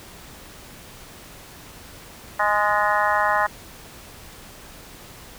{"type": "harmonic tone with a mistuned harmonic", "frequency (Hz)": 207.7, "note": "G#3", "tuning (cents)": 0, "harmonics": [3, 4, 5, 6, 7, 8, 9], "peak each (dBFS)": [-26, -23, -23, -26, -27, -28, -27], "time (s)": [2.39, 3.47], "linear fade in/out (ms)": 10, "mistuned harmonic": 8, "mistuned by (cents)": 56, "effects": ["pink hiss -43 dBFS RMS until 5.38 s"]}